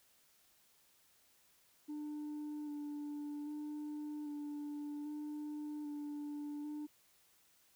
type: tone with vibrato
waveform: sine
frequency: 296 Hz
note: D4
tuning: 14 cents sharp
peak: -38 dBFS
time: 1.88-6.87 s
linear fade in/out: 20 ms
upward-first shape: square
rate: 0.63 Hz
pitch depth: 15 cents each way
effects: tanh soft clip ceiling -40 dBFS + white hiss -70 dBFS RMS until 7.75 s